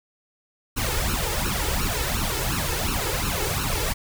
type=noise with flanger; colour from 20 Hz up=pink; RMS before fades=-25 dBFS; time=0.76-3.94 s; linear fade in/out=20 ms; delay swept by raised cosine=0.72 to 2.32 ms; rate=2.8 Hz; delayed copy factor=+0.95; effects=none